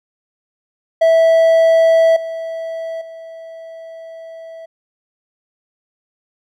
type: tone with level steps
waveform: triangle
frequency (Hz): 655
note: E5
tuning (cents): -11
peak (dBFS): -6 / -20 / -29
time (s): 1.01-4.66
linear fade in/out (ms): 10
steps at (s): 2.16 / 3.01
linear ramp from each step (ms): 5
effects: none